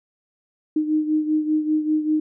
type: beating tone pair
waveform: sine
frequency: 307 / 312.1 Hz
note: D#4 / D#4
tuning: -23 / +5 cents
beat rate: 5.1 Hz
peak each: -19 / -25 dBFS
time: 0.76-2.2 s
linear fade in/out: 5 ms
effects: none